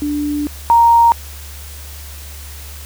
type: tone pair in turn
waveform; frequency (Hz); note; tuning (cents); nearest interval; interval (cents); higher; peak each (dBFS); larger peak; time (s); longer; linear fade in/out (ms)
sine; 293.7 / 932.4; D4 / A#5; 0 / 0; octave + minor sixth; 2000; second; -16 / -6; second; 0.02-0.47 / 0.7-1.12; first; 0
effects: added 72 Hz sine -31 dBFS peak until 2.85 s + white hiss -36 dBFS RMS until 2.85 s